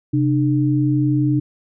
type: tone pair together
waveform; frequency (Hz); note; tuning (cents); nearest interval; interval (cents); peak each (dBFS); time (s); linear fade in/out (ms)
sine; 131.8 / 300; C3 / D4; +13 / +37; octave + major second; 1424; -17; 0.13-1.4; 10
effects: none